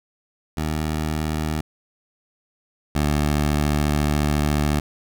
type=tone pair in turn; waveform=15% pulse; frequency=77.5 / 74.14 Hz; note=D#2 / D2; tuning=-6 / +17 cents; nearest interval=minor second; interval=77 cents; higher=first; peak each=-16 / -12 dBFS; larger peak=second; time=0.57-1.61 / 2.95-4.8 s; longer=second; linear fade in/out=5 ms; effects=none